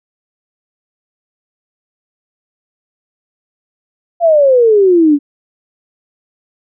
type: exponential sweep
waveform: sine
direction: down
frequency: 698.5 to 280 Hz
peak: -5 dBFS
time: 4.2-5.19 s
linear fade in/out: 50 ms
effects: none